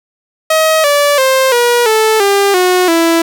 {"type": "tone with pitch steps", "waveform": "sawtooth", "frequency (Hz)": [634, 578, 527, 480.5, 438.1, 399.4, 364.1, 332], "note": ["D#5", "D5", "C5", "B4", "A4", "G4", "F#4", "E4"], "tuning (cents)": [32, -28, 12, -48, -7, 32, -28, 12], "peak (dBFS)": -4, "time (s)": [0.5, 3.22], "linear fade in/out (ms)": 5, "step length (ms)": 340, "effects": []}